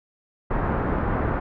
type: low-pass noise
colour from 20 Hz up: pink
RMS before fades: -24 dBFS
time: 0.5-1.4 s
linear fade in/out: 10 ms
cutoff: 1500 Hz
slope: 24 dB/octave
effects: none